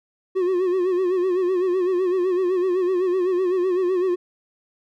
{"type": "tone with vibrato", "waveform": "triangle", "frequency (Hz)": 365.6, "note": "F#4", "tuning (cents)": -21, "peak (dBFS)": -16, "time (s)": [0.35, 4.16], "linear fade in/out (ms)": 20, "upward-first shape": "sine", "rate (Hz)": 7.9, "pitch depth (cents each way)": 76, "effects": []}